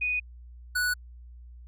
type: tone pair in turn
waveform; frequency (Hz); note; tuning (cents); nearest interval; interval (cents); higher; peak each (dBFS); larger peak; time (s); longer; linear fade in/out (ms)
sine / square; 2482 / 1475.8; D#7 / F#6; -5 / -5; major sixth; 900; first; -25; neither; 0.01-0.2 / 0.75-0.94; neither; 10
effects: added 60 Hz sine -44 dBFS peak until 1.67 s